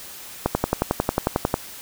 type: click train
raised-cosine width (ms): 1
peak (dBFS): -4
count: 13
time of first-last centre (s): 0.46-1.541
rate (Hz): 11.1
effects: white hiss -39 dBFS RMS until 1.81 s